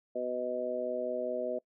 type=harmonic tone; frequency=124.9 Hz; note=B2; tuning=20 cents sharp; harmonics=2 / 3 / 4 / 5; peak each=-42 / -39 / -36 / -34 dBFS; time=0.15-1.59 s; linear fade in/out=10 ms; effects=noise-tail reverb RT60 0.1 s tail -23 dB re dry